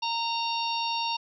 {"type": "harmonic tone with a mistuned harmonic", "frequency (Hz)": 925, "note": "A#5", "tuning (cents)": -14, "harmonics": [1, 3, 4, 5, 6], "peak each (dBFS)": [-29, -34, -35, -36, -37], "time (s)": [0.02, 1.17], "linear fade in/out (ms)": 10, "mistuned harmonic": 5, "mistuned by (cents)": -49, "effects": []}